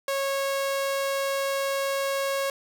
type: tone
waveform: sawtooth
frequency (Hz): 549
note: C#5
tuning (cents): -17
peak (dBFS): -21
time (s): 0.08-2.5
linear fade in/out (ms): 2
effects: none